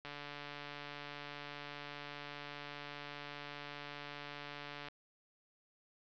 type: click train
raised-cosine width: 0.3 ms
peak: -30 dBFS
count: 702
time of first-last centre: 0.05-4.884 s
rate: 145 Hz
effects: resampled to 16000 Hz + 12-bit